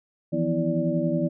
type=tone cluster; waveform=sine; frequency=161.2 / 172 / 248.1 / 326.8 / 583 Hz; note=E3 / F3 / B3 / E4 / D5; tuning=-38 / -26 / +8 / -15 / -13 cents; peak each=-28 dBFS; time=0.32-1.29 s; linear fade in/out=20 ms; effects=none